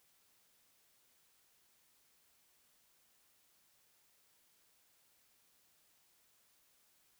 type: silence
effects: white hiss -72 dBFS RMS until 7.19 s